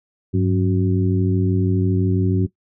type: harmonic tone with a mistuned harmonic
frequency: 92.5 Hz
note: F#2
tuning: in tune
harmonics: 1 / 2 / 3 / 4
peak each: -18 / -21 / -23 / -24 dBFS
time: 0.33-2.47 s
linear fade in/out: 20 ms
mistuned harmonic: 1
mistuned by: +120 cents
effects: noise-tail reverb RT60 0.1 s tail -17 dB re dry